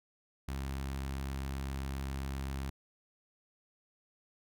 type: tone with notch filter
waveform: sawtooth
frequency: 67.6 Hz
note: C#2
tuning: 43 cents flat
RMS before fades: -38 dBFS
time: 0.48-2.7 s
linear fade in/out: 5 ms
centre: 500 Hz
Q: 1.7
effects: none